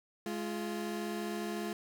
30% pulse tone pair together, 210.5 / 346.6 Hz, G#3 / F4, +24 / -13 cents, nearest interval major sixth, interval 863 cents, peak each -35 / -36 dBFS, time 0.26-1.73 s, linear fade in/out 2 ms, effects none

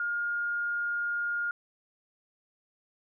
sine tone, 1418 Hz, F6, 26 cents sharp, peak -28 dBFS, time 0-1.51 s, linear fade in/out 2 ms, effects none

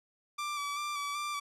sawtooth tone with vibrato, 1165 Hz, D6, 14 cents flat, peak -30 dBFS, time 0.38-1.4 s, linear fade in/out 10 ms, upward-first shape square, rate 2.6 Hz, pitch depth 24 cents each way, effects low-pass 10000 Hz 12 dB/octave

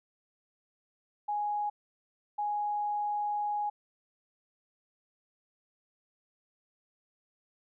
sine tone bursts at uneven times, 830.6 Hz, G#5, in tune, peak -29 dBFS, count 2, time 1.28-1.7 / 2.38-3.7 s, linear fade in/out 10 ms, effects none

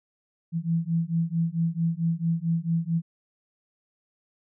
sine beating tone pair, 164 / 168.5 Hz, E3 / E3, -9 / +38 cents, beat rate 4.5 Hz, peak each -26 dBFS, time 0.52-3.02 s, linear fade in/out 50 ms, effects none

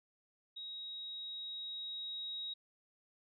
sine tone with level ramp, 3800 Hz, A#7, 33 cents sharp, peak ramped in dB -43 to -39 dBFS, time 0.56-2.54 s, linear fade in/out 10 ms, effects none

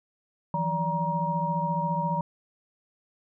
sine tone cluster, 161.8 / 176.3 / 580 / 945 Hz, E3 / F3 / D5 / A#5, -32 / +17 / -22 / +23 cents, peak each -30 / -33 / -35 / -27 dBFS, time 0.54-2.21 s, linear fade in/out 2 ms, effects none

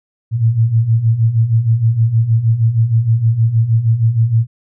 sine beating tone pair, 109.8 / 116.2 Hz, A2 / A#2, -3 / -5 cents, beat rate 6.4 Hz, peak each -16 / -11 dBFS, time 0.31-4.47 s, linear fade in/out 50 ms, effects none

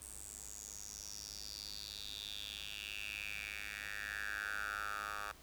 10% pulse tone with high-pass filter sweep, 103.2 Hz, G#2, 10 cents flat, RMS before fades -45 dBFS, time 0.01-5.32 s, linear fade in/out 5 ms, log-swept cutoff 8700 to 1100 Hz, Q 5.6, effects added 60 Hz sine -60 dBFS peak until 5.42 s + pink hiss -60 dBFS RMS until 5.42 s

